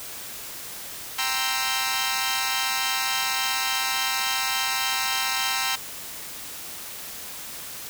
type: chord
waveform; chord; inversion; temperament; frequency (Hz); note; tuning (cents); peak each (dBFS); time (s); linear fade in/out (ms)
10% pulse; C dominant seventh; second; equal; 784 / 932.3 / 1046.5 / 1318.5; G5 / Bb5 / C6 / E6; 0 / 0 / 0 / 0; -21; 1.18-5.76; 10
effects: white hiss -37 dBFS RMS until 7.89 s